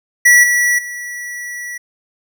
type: tone with level steps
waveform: square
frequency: 1945 Hz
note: B6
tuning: 27 cents flat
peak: -6 / -12 / -25 dBFS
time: 0.25-1.78 s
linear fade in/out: 10 ms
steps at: 0.43 / 0.78 s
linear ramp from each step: 10 ms
effects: none